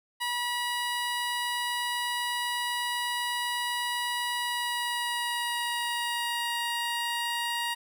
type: tone with pitch glide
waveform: 15% pulse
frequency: 968 to 944.8 Hz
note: B5 to A#5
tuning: -35 to +23 cents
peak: -22 dBFS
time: 0.2-7.75 s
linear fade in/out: 20 ms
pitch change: -42 cents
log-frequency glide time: 4.37-6.59 s
effects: none